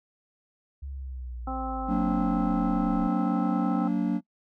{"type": "linear sweep", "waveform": "sine", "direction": "down", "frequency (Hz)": [70, 30.53], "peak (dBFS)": -34, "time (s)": [0.82, 3.08], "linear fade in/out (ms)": 10}
{"type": "harmonic tone", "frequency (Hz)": 261.6, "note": "C4", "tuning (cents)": 0, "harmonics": [1, 2, 3, 4, 5], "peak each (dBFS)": [-35, -41, -33, -44, -37], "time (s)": [1.47, 3.88], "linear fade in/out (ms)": 5}
{"type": "chord", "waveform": "triangle", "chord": "Gb augmented", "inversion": "none", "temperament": "just", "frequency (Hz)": [185, 231.2, 289.1], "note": ["Gb3", "Bb3", "D4"], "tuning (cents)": [0, -14, -27], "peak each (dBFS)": -26, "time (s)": [1.87, 4.21], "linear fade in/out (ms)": 50}
{"effects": ["noise-tail reverb RT60 0.1 s tail -24 dB re dry"]}